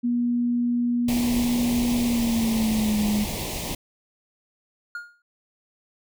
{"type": "tone with pitch glide", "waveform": "sine", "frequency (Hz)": [240.8, 209.6], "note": ["B3", "G#3"], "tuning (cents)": [-44, 16], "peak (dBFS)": -20, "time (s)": [0.03, 3.25], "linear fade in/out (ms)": 20, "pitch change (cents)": -240, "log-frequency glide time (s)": [2, 3.02]}
{"type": "band-stop noise", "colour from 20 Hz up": "pink", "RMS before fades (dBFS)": -30, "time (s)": [1.08, 3.75], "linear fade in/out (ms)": 5, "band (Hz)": [1000, 2000], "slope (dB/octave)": 48}
{"type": "tone with exponential decay", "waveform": "triangle", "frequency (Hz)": 1422, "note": "F6", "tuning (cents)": 31, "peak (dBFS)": -26, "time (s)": [4.95, 5.22], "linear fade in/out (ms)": 2, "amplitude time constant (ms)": 57}
{"effects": []}